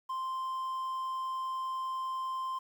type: tone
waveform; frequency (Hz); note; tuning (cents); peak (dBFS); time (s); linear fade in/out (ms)
triangle; 1045; C6; -2; -31; 0.09-2.59; 10
effects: 10-bit